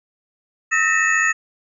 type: tone cluster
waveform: sine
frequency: 1290 / 1820 / 1914 / 2606 / 6730 Hz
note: E6 / A#6 / A#6 / E7 / G#8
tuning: -38 / -42 / +45 / -20 / +22 cents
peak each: -23 / -18 / -21 / -23 / -27 dBFS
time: 0.71-1.33 s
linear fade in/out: 20 ms
effects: none